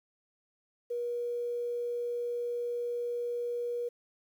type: tone with quantisation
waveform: sine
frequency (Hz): 480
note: B4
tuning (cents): -49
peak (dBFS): -31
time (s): 0.9-3.89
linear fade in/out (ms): 10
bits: 10
effects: none